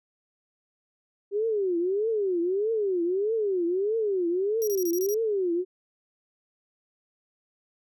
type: tone with vibrato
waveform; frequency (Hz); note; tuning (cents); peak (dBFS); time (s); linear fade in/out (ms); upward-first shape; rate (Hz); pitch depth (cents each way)
sine; 392; G4; 0; -23; 1.31-5.65; 50; triangle; 1.6; 280
type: tone bursts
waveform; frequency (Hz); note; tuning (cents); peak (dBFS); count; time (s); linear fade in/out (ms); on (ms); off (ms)
15% pulse; 5730; F8; +44; -27; 7; 4.62-5.141; 0; 53; 25
effects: none